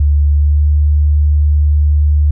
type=tone with pitch glide; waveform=sine; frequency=72.9 to 74.13 Hz; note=D2 to D2; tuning=-12 to +17 cents; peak=-7 dBFS; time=0-2.31 s; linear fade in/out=5 ms; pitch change=+29 cents; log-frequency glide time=0.32-0.65 s; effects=none